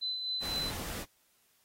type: tone with tremolo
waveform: sine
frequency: 4026 Hz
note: B7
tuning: 33 cents sharp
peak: -31 dBFS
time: 0.01-0.71 s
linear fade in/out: 20 ms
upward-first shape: sine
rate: 3.9 Hz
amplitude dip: 40%
type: noise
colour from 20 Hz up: pink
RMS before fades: -40 dBFS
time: 0.4-1.06 s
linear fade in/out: 50 ms
effects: white hiss -70 dBFS RMS until 1.64 s + AAC 48 kbps